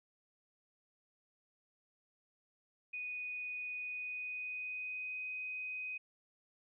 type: tone with pitch glide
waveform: sine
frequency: 2481 to 2507 Hz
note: D#7 to D#7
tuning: -6 to +12 cents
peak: -39 dBFS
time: 2.93-5.98 s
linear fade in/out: 10 ms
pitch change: +18 cents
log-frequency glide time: 3.77-5.22 s
effects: none